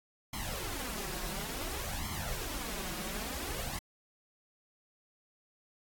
pink noise with flanger, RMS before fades -38 dBFS, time 0.33-3.79 s, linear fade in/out 5 ms, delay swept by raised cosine 0.94 to 5.54 ms, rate 0.57 Hz, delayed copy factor +0.85, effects AAC 64 kbps

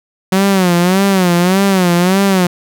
sawtooth tone with vibrato, 185 Hz, F#3, in tune, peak -5 dBFS, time 0.32-2.47 s, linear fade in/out 5 ms, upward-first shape sine, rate 1.7 Hz, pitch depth 120 cents each way, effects none

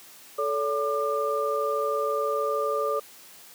sine tone cluster, 436.6 / 569 / 1198 Hz, A4 / C#5 / D6, -13 / +45 / +34 cents, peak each -28 dBFS, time 0.38-3 s, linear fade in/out 10 ms, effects white hiss -49 dBFS RMS until 3.54 s + high-pass 150 Hz 12 dB/octave

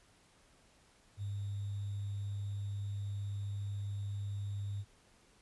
sine tone with sample-and-hold, 100.8 Hz, G2, 49 cents sharp, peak -36 dBFS, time 1.17-4.85 s, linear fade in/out 50 ms, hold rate 3675 Hz, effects pink hiss -66 dBFS RMS until 5.41 s + resampled to 24000 Hz

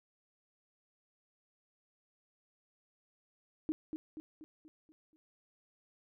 sine tone with echo, 311.1 Hz, D#4, in tune, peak -30 dBFS, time 3.69-3.72 s, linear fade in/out 0 ms, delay 240 ms, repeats 6, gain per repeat -6 dB, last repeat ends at 5.16 s, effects none

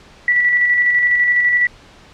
sine tone with tremolo, 1954 Hz, B6, 19 cents flat, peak -10 dBFS, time 0.28-1.67 s, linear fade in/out 2 ms, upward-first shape square, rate 12 Hz, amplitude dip 30%, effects pink hiss -44 dBFS RMS until 2.13 s + low-pass 5000 Hz 12 dB/octave

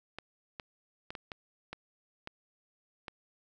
clicks, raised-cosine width 0.3 ms, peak -24 dBFS, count 8, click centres 0.186 / 0.598 / 1.105 / 1.152 / 1.318 / 1.73 / 2.274 / 3.082 s, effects none

